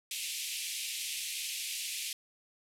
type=band-pass noise; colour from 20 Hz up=pink; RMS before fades=-38 dBFS; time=0.11-2.13 s; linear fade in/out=2 ms; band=2300 to 13000 Hz; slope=48 dB/octave; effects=none